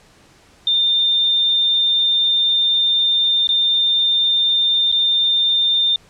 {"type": "tone with dropouts", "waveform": "sine", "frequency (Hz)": 3608, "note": "A7", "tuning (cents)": 43, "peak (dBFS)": -13, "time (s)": [0.67, 5.96], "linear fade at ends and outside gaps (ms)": 2, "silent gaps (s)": [[3.472, 3.49], [4.917, 4.924]], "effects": ["pink hiss -50 dBFS RMS until 6.09 s", "low-pass 8000 Hz 12 dB/octave"]}